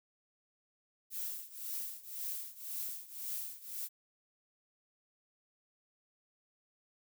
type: noise with tremolo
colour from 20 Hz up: violet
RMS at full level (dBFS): -38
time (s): 1.1-3.89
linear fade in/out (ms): 50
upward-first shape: triangle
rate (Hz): 1.9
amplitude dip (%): 90
effects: none